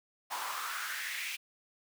pink noise with high-pass filter sweep, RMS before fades -38 dBFS, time 0.3-1.37 s, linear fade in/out 20 ms, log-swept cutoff 880 to 2500 Hz, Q 4, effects none

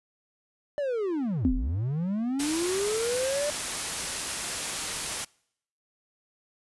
triangle linear two-way sweep, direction down then up, 597 to 30.42 to 597 Hz, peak -24 dBFS, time 0.78-3.5 s, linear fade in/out 0 ms, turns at 1.53 s
sine tone with exponential decay, 257 Hz, C4, 31 cents flat, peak -18 dBFS, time 1.45-1.82 s, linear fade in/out 0 ms, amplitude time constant 80 ms
white noise, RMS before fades -31 dBFS, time 2.39-5.25 s, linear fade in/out 10 ms
effects noise-tail reverb RT60 0.7 s tail -26 dB re dry + resampled to 24000 Hz

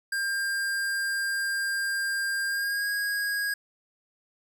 square tone with pitch glide, 1599 to 1643 Hz, G6 to G#6, +34 to -19 cents, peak -27 dBFS, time 0.12-3.54 s, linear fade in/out 5 ms, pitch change +47 cents, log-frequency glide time 2.46-2.89 s, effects none

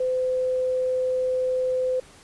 sine tone, 511 Hz, C5, 41 cents flat, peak -21 dBFS, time 0-2 s, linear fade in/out 5 ms, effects pink hiss -50 dBFS RMS until 2.23 s + resampled to 24000 Hz

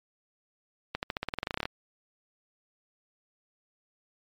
accelerating click train, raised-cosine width 0.3 ms, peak -14 dBFS, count 16, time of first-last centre 0.95-1.655 s, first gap 79 ms, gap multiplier 0.92, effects MP3 96 kbps

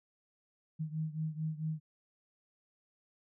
sine beating tone pair, 155.56 / 160.06 Hz, D#3 / D#3, 0 / +49 cents, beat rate 4.5 Hz, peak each -36 / -39 dBFS, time 0.79-1.8 s, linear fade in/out 20 ms, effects none

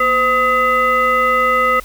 sine tone with frequency modulation, 1263 Hz, D#6, 26 cents sharp, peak -11 dBFS, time 0-1.8 s, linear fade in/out 5 ms, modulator 751 Hz, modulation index 0.98, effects added 44 Hz sine -36 dBFS peak until 1.84 s + white hiss -41 dBFS RMS until 1.84 s

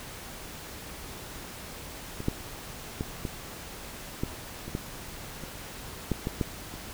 clicks, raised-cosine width 3 ms, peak -22 / -12 / -17 / -18 / -15 / -24 / -17 / -24 / -13 / -16 / -13 / -27 dBFS, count 12, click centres 2.204 / 2.284 / 3.009 / 3.252 / 4.235 / 4.68 / 4.751 / 5.437 / 6.117 / 6.271 / 6.412 / 6.74 s, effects pink hiss -42 dBFS RMS until 6.93 s

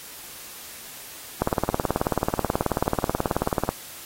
click train, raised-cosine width 1 ms, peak -7 dBFS, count 43, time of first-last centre 1.42-3.69 s, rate 18.5 Hz, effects white hiss -41 dBFS RMS until 4.05 s + AAC 48 kbps

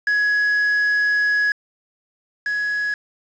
triangle tone pair in turn, 1677 / 1677 Hz, G#6 / G#6, +16 / +16 cents, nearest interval unison, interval 0 cents, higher neither, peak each -14 / -18 dBFS, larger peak first, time 0.07-1.52 / 2.46-2.94 s, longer first, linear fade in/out 2 ms, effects resampled to 16000 Hz + 7-bit

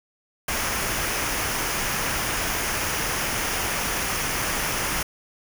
pink noise with comb filter, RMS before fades -26 dBFS, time 0.48-5.03 s, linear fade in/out 5 ms, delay 0.25 ms, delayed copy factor -0.5, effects none

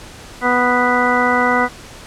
harmonic tone, 246.9 Hz, B3, in tune, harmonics 1 / 2 / 3 / 4 / 5 / 6 / 8, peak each -20 / -20 / -20 / -20 / -20 / -20 / -20 dBFS, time 0.41-1.69 s, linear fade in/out 50 ms, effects pink hiss -37 dBFS RMS until 2.06 s + low-pass 9000 Hz 12 dB/octave

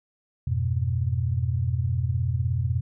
sine chord, F diminished, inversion none, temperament equal, 87.31 / 103.83 / 123.47 Hz, F2 / Ab2 / Cb3, 0 / 0 / 0 cents, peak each -26 / -30 / -25 dBFS, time 0.47-2.81 s, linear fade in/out 5 ms, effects none

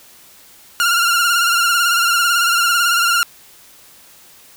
sawtooth tone with vibrato, 1397 Hz, F6, in tune, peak -9 dBFS, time 0.8-3.23 s, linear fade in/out 0 ms, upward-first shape sine, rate 18 Hz, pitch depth 51 cents each way, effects white hiss -45 dBFS RMS until 4.56 s

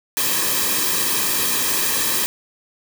white noise with comb filter, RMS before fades -20 dBFS, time 0.17-2.26 s, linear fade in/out 0 ms, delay 1.4 ms, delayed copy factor -0.7, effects none

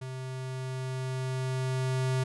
square tone with level ramp, 130 Hz, C3, 11 cents flat, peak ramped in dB -37 to -26 dBFS, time 0.01-2.24 s, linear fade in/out 10 ms, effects resampled to 24000 Hz

